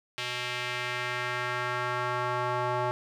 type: tone with band-pass filter sweep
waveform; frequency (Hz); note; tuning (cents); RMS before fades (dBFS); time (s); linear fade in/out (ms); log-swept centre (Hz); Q
square; 123.47; B2; 0; -31; 0.18-2.91; 0; 3000 to 870; 1.5
effects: none